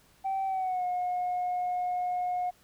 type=tone with pitch glide; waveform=sine; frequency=773 to 721.2 Hz; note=G5 to F#5; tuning=-24 to -45 cents; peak=-26 dBFS; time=0.24-2.51 s; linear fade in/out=20 ms; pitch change=-121 cents; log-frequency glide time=0.46-0.85 s; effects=tanh soft clip ceiling -25 dBFS + pink hiss -62 dBFS RMS until 2.63 s